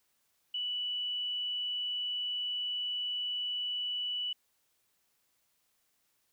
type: tone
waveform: sine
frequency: 2960 Hz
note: F#7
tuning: in tune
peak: -32 dBFS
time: 0.54-4.33 s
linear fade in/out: 5 ms
effects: white hiss -75 dBFS RMS until 6.32 s